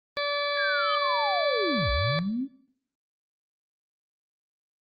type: harmonic tone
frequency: 577 Hz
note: D5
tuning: 31 cents flat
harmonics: 1 / 2 / 3 / 4 / 6 / 7 / 8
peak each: -29 / -32 / -34 / -35 / -37 / -37 / -38 dBFS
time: 0.17-2.19 s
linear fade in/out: 0 ms
type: linear two-way sweep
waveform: sine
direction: down then up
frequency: 1700 to 51.91 to 285.6 Hz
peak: -26 dBFS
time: 0.55-2.48 s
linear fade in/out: 50 ms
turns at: 1.91 s
type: tone with exponential growth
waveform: sine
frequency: 3102 Hz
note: G7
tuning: 19 cents flat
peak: -31 dBFS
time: 0.69-0.95 s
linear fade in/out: 0 ms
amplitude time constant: 56 ms
effects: noise-tail reverb RT60 0.6 s tail -17 dB re dry + Opus 32 kbps